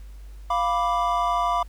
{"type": "chord", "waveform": "triangle", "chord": "B diminished", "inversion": "second", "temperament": "equal", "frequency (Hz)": [698.5, 987.8, 1174.7], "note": ["F5", "B5", "D6"], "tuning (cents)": [0, 0, 0], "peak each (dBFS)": -23, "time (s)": [0.5, 1.63], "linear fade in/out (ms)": 5, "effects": ["added 50 Hz sine -38 dBFS peak until 1.68 s", "pink hiss -58 dBFS RMS until 1.68 s"]}